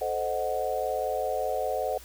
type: chord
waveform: sine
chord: A diminished seventh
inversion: none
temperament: equal with one note detuned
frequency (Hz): 438.2 / 523.3 / 622.3 / 740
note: A4 / C5 / Eb5 / Gb5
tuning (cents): -7 / 0 / 0 / 0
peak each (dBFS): -34 / -31 / -32 / -31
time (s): 0.01-1.98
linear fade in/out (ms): 5
effects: added 58 Hz sine -49 dBFS peak until 2.04 s + white hiss -50 dBFS RMS until 2.04 s